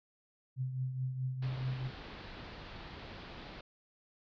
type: tone with tremolo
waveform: sine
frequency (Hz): 129.4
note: C3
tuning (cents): -19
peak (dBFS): -31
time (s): 0.56-1.91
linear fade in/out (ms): 50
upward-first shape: triangle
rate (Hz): 4.7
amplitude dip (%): 60
type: low-pass noise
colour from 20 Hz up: pink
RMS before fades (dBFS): -48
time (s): 1.42-3.61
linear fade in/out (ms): 5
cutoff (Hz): 4600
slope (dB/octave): 48
effects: none